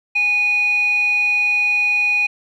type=tone with band-pass filter; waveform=square; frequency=823 Hz; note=G#5; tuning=16 cents flat; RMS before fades=-17 dBFS; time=0.15-2.27 s; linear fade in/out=10 ms; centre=2500 Hz; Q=9.3; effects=none